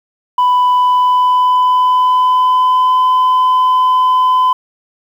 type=tone with pitch glide; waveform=sine; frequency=994 to 1014.3 Hz; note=B5 to B5; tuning=+11 to +46 cents; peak=-5 dBFS; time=0.38-4.53 s; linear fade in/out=5 ms; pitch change=+35 cents; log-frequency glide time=0.64-2.97 s; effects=tanh soft clip ceiling -7 dBFS + 7-bit